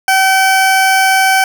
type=tone; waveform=20% pulse; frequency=766 Hz; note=G5; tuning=40 cents flat; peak=-3 dBFS; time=0.08-1.44 s; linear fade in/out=2 ms; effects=7-bit